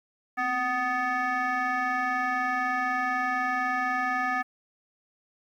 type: tone with frequency modulation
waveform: sine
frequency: 1244.5 Hz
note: D#6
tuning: in tune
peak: -23 dBFS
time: 0.37-4.43 s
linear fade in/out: 20 ms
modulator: 493 Hz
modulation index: 1.5
effects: tanh soft clip ceiling -22 dBFS + 10-bit